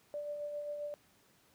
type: tone with tremolo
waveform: sine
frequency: 587.3 Hz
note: D5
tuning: in tune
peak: -36 dBFS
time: 0.14-0.94 s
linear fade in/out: 0 ms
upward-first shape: sine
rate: 7.5 Hz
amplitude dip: 35%
effects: pink hiss -67 dBFS RMS until 1.54 s + high-pass 100 Hz 12 dB/octave